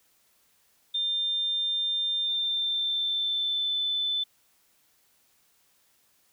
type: tone with pitch glide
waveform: sine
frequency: 3600 to 3518 Hz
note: A7 to A7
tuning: +39 to -1 cents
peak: -25 dBFS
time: 0.94-4.24 s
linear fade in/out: 10 ms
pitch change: -40 cents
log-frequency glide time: 2.22-3.79 s
effects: white hiss -66 dBFS RMS until 6.32 s